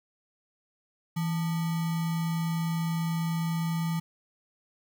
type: tone with sample-and-hold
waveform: sine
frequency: 164.81 Hz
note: E3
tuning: in tune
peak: -26 dBFS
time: 1.16-4 s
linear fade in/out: 10 ms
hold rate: 1050 Hz
effects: none